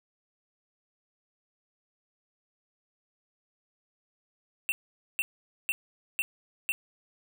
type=tone bursts; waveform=square; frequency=2700 Hz; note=E7; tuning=41 cents sharp; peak=-26 dBFS; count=5; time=4.69-6.72 s; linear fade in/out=0 ms; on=30 ms; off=470 ms; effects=none